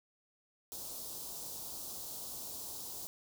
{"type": "band-stop noise", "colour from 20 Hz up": "white", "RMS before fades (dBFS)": -44, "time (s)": [0.72, 3.07], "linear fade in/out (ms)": 0, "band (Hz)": [990, 4000], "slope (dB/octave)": 24, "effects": []}